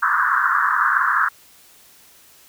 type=band-pass noise; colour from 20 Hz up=white; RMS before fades=-18 dBFS; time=0.02-1.29 s; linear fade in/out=10 ms; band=1000 to 1700 Hz; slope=96 dB/octave; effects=white hiss -50 dBFS RMS until 2.48 s